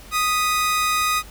sawtooth tone pair together, 1244.5 / 1975.5 Hz, D#6 / B6, 0 / 0 cents, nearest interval minor sixth, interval 800 cents, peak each -15 / -26 dBFS, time 0.11-1.23 s, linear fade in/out 50 ms, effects added 50 Hz sine -43 dBFS peak until 1.3 s + pink hiss -44 dBFS RMS until 1.3 s

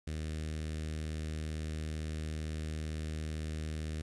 sawtooth tone with notch filter, 77.8 Hz, D#2, in tune, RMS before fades -38 dBFS, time 0.07-4.02 s, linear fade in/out 5 ms, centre 910 Hz, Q 0.71, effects resampled to 24000 Hz + 10-bit

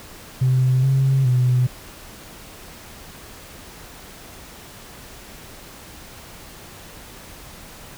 sine tone with pitch steps, 128.8 / 134.4 / 125.5 Hz, C3 / C3 / B2, -27 / +47 / +28 cents, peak -13 dBFS, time 0.41-1.67 s, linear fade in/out 10 ms, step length 420 ms, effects tanh soft clip ceiling -10 dBFS + pink hiss -41 dBFS RMS until 7.97 s

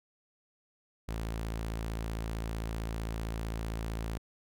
sawtooth tone, 55.5 Hz, A1, 16 cents sharp, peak -30 dBFS, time 1.08-4.18 s, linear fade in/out 10 ms, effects none

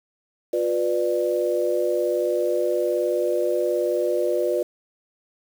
sine chord, B diminished, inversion second, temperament just, 355.6 / 493.9 / 592.7 Hz, F4 / B4 / D5, +31 / 0 / +16 cents, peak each -24 dBFS, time 0.53-4.63 s, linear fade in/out 5 ms, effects 7-bit

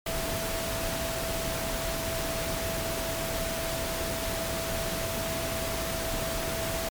sine tone in noise, 659.3 Hz, E5, in tune, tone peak -34 dBFS, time 0.06-6.89 s, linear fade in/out 5 ms, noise pink, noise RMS -32 dBFS, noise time 0.06-6.89 s, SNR -5 dB, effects MP3 96 kbps

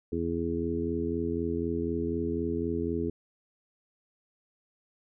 harmonic tone with a mistuned harmonic, 84 Hz, E2, 33 cents sharp, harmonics 1 / 2 / 3 / 4 / 5, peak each -36 / -38 / -33 / -33 / -33 dBFS, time 0.12-3.1 s, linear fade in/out 5 ms, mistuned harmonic 1, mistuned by -15 cents, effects none

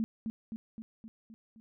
sine tone with echo, 222.6 Hz, A3, 20 cents sharp, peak -28 dBFS, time 0-0.04 s, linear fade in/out 0 ms, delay 260 ms, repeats 6, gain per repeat -4 dB, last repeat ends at 1.6 s, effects none

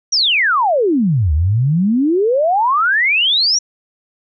sine exponential two-way sweep, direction down then up, 5920 to 71.9 to 5920 Hz, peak -11 dBFS, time 0.12-3.59 s, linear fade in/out 10 ms, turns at 1.33 s, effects none

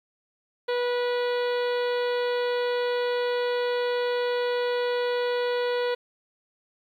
harmonic tone, 488.3 Hz, B4, 20 cents flat, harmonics 1 / 2 / 3 / 4 / 5 / 6 / 7 / 8 / 9, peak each -24 / -34 / -36 / -39 / -43 / -44 / -41 / -44 / -44 dBFS, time 0.68-5.95 s, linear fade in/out 10 ms, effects 10-bit

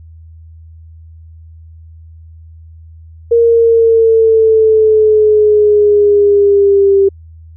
sine exponential sweep, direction down, 467.5 to 391.7 Hz, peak -5 dBFS, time 3.31-7.09 s, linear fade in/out 10 ms, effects added 81 Hz sine -33 dBFS peak until 7.56 s

